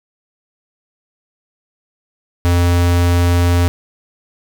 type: tone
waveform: square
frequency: 87.31 Hz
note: F2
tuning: in tune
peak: -11 dBFS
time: 2.45-3.68 s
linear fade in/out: 0 ms
effects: none